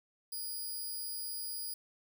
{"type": "tone", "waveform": "5% pulse", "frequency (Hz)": 4896, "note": "D#8", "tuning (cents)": -29, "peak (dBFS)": -31, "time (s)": [0.32, 1.74], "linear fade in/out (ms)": 5, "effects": []}